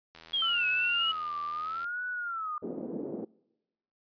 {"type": "click train", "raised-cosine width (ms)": 0.2, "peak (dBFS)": -31, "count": 139, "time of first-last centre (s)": [0.15, 1.843], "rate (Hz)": 81.5}
{"type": "linear two-way sweep", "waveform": "sine", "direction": "down then up", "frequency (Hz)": [3322, 2551, 2937], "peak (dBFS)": -26, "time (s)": [0.33, 1.12], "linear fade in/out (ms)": 10, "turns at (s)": 0.67}
{"type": "tone with vibrato", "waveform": "sine", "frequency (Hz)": 1318.5, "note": "E6", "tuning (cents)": 0, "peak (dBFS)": -32, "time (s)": [0.42, 2.58], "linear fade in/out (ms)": 2, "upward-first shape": "sine", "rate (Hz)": 0.76, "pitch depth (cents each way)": 200}
{"type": "band-pass noise", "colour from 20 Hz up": "white", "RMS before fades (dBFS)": -37, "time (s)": [2.62, 3.25], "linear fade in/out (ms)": 10, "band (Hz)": [200, 430], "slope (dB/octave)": 24}
{"effects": ["noise-tail reverb RT60 1.0 s tail -25 dB re dry", "resampled to 11025 Hz"]}